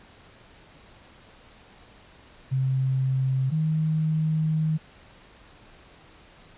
sine tone pair in turn, 132 / 156.98 Hz, C3 / D#3, +16 / +16 cents, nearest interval minor third, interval 300 cents, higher second, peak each -21 dBFS, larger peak neither, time 2.51-3.51 / 3.51-4.78 s, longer second, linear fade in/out 20 ms, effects pink hiss -52 dBFS RMS until 6.57 s + resampled to 8000 Hz

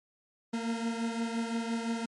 40% pulse beating tone pair, 228.7 / 234.5 Hz, A#3 / A#3, -33 / +11 cents, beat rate 5.8 Hz, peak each -31 / -36 dBFS, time 0.53-2.06 s, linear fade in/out 10 ms, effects low-pass 9000 Hz 12 dB/octave + MP3 48 kbps

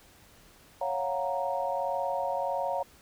sine chord, Gb major seventh, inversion second, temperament equal, 554.4 / 698.5 / 740 / 932.3 Hz, Db5 / F5 / Gb5 / Bb5, 0 / 0 / 0 / 0 cents, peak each -32 / -34 / -35 / -33 dBFS, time 0.81-2.83 s, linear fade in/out 5 ms, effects pink hiss -57 dBFS RMS until 3.01 s

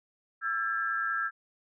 sine tone cluster, 1342 / 1617 / 1727 Hz, E6 / G#6 / A6, +31 / -47 / -33 cents, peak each -31 / -31 / -38 dBFS, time 0.41-1.31 s, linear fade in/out 50 ms, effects none

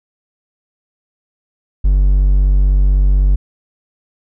triangle tone, 48 Hz, G1, 36 cents flat, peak -6 dBFS, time 1.84-3.36 s, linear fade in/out 10 ms, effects none

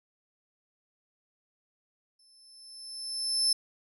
35% pulse tone with exponential growth, 5274 Hz, E8, in tune, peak -19 dBFS, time 2.19-3.53 s, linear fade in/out 5 ms, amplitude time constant 290 ms, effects none

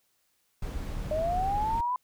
brown noise, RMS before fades -34 dBFS, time 0.62-1.81 s, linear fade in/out 5 ms
sine linear sweep, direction up, 604 to 1012 Hz, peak -26 dBFS, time 1.11-1.96 s, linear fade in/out 2 ms
effects white hiss -72 dBFS RMS until 2.03 s

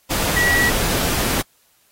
sine tone in noise, 1931 Hz, B6, 39 cents flat, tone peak -15 dBFS, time 0.36-0.7 s, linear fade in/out 10 ms, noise pink, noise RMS -21 dBFS, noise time 0.1-1.42 s, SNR +3 dB, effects white hiss -59 dBFS RMS until 1.91 s + AAC 48 kbps

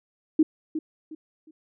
sine tone with echo, 313.4 Hz, D#4, 13 cents sharp, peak -14 dBFS, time 0.39-0.43 s, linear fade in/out 5 ms, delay 360 ms, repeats 3, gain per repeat -11 dB, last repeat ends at 1.51 s, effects none

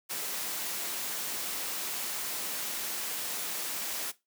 white noise, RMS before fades -35 dBFS, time 0.09-4.12 s, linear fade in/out 20 ms, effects noise-tail reverb RT60 0.2 s tail -17 dB re dry + high-pass 200 Hz 12 dB/octave

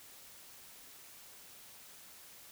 silence, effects white hiss -55 dBFS RMS until 2.51 s

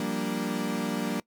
35% pulse chord, G minor seventh, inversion third, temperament equal, 174.61 / 196 / 233.1 / 293.7 Hz, F3 / G3 / Bb3 / D4, 0 / 0 / 0 / 0 cents, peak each -34 / -32 / -30 / -32 dBFS, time 0-1.2 s, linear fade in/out 2 ms, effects noise-tail reverb RT60 0.1 s tail -21 dB re dry

